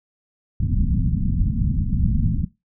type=low-pass noise; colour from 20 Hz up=pink; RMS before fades=-20 dBFS; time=0.6-2.45 s; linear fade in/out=5 ms; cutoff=230 Hz; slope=48 dB/octave; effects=noise-tail reverb RT60 0.2 s tail -18 dB re dry